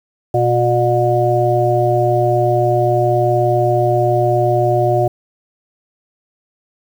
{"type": "harmonic tone", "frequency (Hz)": 120.5, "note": "B2", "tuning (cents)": -42, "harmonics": [1, 3, 5, 6], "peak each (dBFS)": [-17, -17, -17, -17], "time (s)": [0.34, 5.08], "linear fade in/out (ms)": 5, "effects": ["7-bit"]}